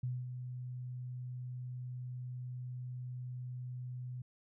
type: tone with ADSR envelope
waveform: sine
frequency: 125.2 Hz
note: B2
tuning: 24 cents sharp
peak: -33 dBFS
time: 0.03-4.22 s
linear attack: 6 ms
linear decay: 220 ms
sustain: -7 dB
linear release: 5 ms
effects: none